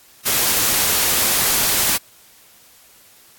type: noise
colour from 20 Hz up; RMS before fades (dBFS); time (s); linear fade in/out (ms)
white; -17; 0.25-1.98; 20
effects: white hiss -49 dBFS RMS until 3.38 s + AAC 64 kbps